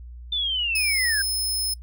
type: linear sweep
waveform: sine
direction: down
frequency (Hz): 3573 to 1568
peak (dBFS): -22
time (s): 0.32-1.22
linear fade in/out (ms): 5
type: tone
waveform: 20% pulse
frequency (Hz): 5190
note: E8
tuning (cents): -28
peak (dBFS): -18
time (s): 0.75-1.74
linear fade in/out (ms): 5
effects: noise-tail reverb RT60 0.1 s tail -24 dB re dry + added 60 Hz sine -37 dBFS peak until 1.82 s